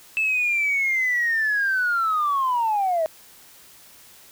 sine linear sweep, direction down, 2637 to 621 Hz, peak -18 dBFS, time 0.17-3.06 s, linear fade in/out 0 ms, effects tanh soft clip ceiling -15 dBFS + white hiss -49 dBFS RMS until 4.31 s

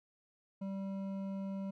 triangle tone with hard clipping, 194.6 Hz, G3, 12 cents flat, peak -39 dBFS, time 0.61-1.71 s, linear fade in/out 10 ms, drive 13 dB, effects none

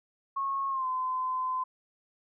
sine tone with pitch glide, 1093 to 1025.7 Hz, C#6 to C6, -25 to -35 cents, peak -28 dBFS, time 0.36-1.64 s, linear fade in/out 10 ms, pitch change -110 cents, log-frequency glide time 0.69-0.87 s, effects none

